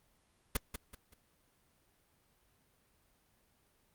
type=noise with echo; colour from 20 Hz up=pink; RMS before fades=-30 dBFS; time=0.55-0.57 s; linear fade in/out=5 ms; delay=190 ms; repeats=3; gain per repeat=-9 dB; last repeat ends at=1.14 s; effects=pink hiss -72 dBFS RMS until 3.94 s + Opus 32 kbps